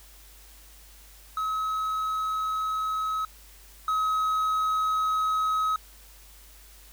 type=tone pair in turn; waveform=triangle; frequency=1281 / 1274.4 Hz; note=E6 / D#6; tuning=-50 / +41 cents; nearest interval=unison; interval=9 cents; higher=first; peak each=-24 / -21 dBFS; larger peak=second; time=1.37-3.25 / 3.88-5.76 s; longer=neither; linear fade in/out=2 ms; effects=added 50 Hz sine -51 dBFS peak until 6.92 s + white hiss -53 dBFS RMS until 6.92 s